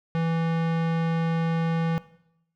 square tone with low-pass filter, 164.81 Hz, E3, in tune, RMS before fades -25 dBFS, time 0.15-1.98 s, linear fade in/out 0 ms, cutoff 2600 Hz, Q 0.75, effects noise-tail reverb RT60 0.8 s tail -18 dB re dry

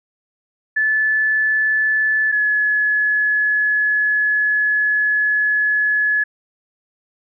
sine tone pair in turn, 1737 / 1702.2 Hz, A6 / G#6, -23 / +42 cents, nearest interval unison, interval 35 cents, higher first, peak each -14 dBFS, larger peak neither, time 0.76-2.32 / 2.32-6.24 s, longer second, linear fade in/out 10 ms, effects none

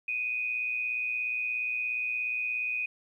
sine tone with amplitude modulation, 2489 Hz, D#7, in tune, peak -26 dBFS, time 0.08-2.86 s, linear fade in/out 5 ms, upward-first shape sine, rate 117 Hz, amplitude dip 55%, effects 11-bit

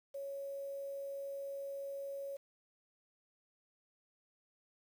sine tone with quantisation, 554.4 Hz, C#5, in tune, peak -40 dBFS, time 0.14-2.37 s, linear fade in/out 10 ms, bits 10, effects none

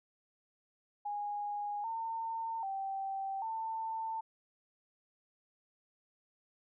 sine tone with pitch steps, 824 / 906 / 778 / 894 Hz, G#5 / A#5 / G5 / A5, -14 / -50 / -13 / +27 cents, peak -35 dBFS, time 1.05-4.21 s, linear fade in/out 10 ms, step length 790 ms, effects none

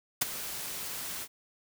white noise with ADSR envelope, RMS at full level -24 dBFS, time 0.21-1.28 s, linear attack 9 ms, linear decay 18 ms, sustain -14 dB, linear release 60 ms, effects none

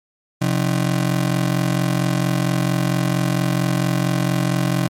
35% pulse ring-modulated tone, 152.3 Hz, D#3, 37 cents flat, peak -12 dBFS, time 0.41-4.88 s, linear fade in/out 10 ms, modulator 22.2 Hz, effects MP3 64 kbps

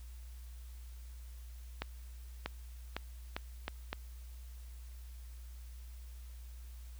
accelerating click train, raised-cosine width 0.3 ms, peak -20 dBFS, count 6, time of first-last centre 1.82-3.93 s, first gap 640 ms, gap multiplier 0.79, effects added 60 Hz sine -46 dBFS peak until 6.99 s + white hiss -63 dBFS RMS until 6.99 s

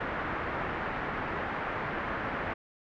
white low-pass noise, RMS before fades -34 dBFS, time 0-2.54 s, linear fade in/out 10 ms, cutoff 1800 Hz, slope 24 dB/octave, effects none

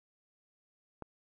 click, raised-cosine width 1 ms, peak -28 dBFS, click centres 1.023 s, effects none

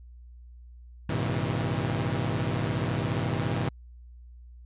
sawtooth tone cluster, 100.8 / 118.1 / 132.4 / 161.4 Hz, G2 / A#2 / C3 / E3, +49 / +23 / +21 / -36 cents, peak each -28 dBFS, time 1.09-3.69 s, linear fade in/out 5 ms, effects added 60 Hz sine -45 dBFS peak until 4.65 s + resampled to 8000 Hz

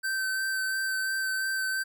square tone with vibrato, 1546 Hz, G6, 24 cents flat, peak -28 dBFS, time 0.03-1.84 s, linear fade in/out 20 ms, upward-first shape sine, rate 2.9 Hz, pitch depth 14 cents each way, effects none

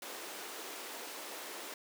pink high-pass noise, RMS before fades -45 dBFS, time 0.02-1.74 s, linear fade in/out 2 ms, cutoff 320 Hz, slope 24 dB/octave, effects none

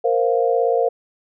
sine chord, Bb suspended second, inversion none, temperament equal, 466.2 / 523.3 / 698.5 Hz, Bb4 / C5 / F5, 0 / 0 / 0 cents, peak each -18 / -20 / -21 dBFS, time 0.04-0.89 s, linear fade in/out 10 ms, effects none

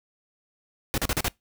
pink noise bursts, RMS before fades -25 dBFS, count 5, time 0.94-1.282 s, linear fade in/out 0 ms, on 38 ms, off 38 ms, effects noise-tail reverb RT60 0.2 s tail -25 dB re dry

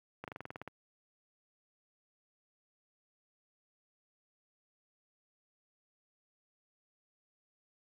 slowing click train, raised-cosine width 0.5 ms, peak -27 dBFS, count 10, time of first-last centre 0.24-0.677 s, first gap 38 ms, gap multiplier 1.06, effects high-pass 80 Hz 12 dB/octave + 11-bit

